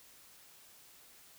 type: silence
effects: white hiss -59 dBFS RMS until 1.38 s